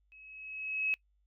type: tone with level ramp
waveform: sine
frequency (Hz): 2567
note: E7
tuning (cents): -47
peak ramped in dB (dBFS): -54 to -27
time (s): 0.12-0.94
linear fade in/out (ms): 0
effects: noise-tail reverb RT60 0.1 s tail -24 dB re dry + added 50 Hz sine -69 dBFS peak until 1.26 s